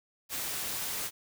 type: noise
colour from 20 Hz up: white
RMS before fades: -35 dBFS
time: 0.29-1.11 s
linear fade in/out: 50 ms
effects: none